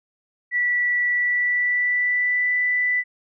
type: tone with pitch glide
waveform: sine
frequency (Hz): 1955 to 1984.6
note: B6 to B6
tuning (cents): -18 to +8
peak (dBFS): -18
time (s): 0.51-3.04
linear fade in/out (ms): 50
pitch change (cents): +26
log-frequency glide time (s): 1.09-2.53
effects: none